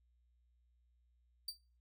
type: tone with exponential decay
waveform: 40% pulse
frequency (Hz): 4648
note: D8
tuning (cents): -19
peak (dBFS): -35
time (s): 1.48-1.59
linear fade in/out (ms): 5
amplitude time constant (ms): 22
effects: noise-tail reverb RT60 0.3 s tail -17 dB re dry + added 60 Hz sine -70 dBFS peak until 1.8 s